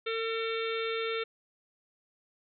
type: harmonic tone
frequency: 451.4 Hz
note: A4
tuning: 44 cents sharp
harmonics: 1 / 3 / 4 / 5 / 6 / 7 / 8 / 9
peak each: -32 / -38 / -45 / -39 / -43 / -48 / -40 / -50 dBFS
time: 0.06-1.24 s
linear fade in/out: 10 ms
effects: none